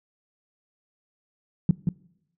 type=tone with echo; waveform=sine; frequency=169.7 Hz; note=F3; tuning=49 cents flat; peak=-13 dBFS; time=1.69-1.71 s; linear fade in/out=2 ms; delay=180 ms; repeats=1; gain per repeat=-5 dB; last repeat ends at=1.89 s; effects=noise-tail reverb RT60 0.8 s tail -22 dB re dry